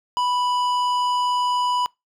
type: tone with tanh clipping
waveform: triangle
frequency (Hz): 987.8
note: B5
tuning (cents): 0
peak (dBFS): -21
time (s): 0.17-1.86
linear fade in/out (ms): 0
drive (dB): 17
effects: noise-tail reverb RT60 0.2 s tail -24 dB re dry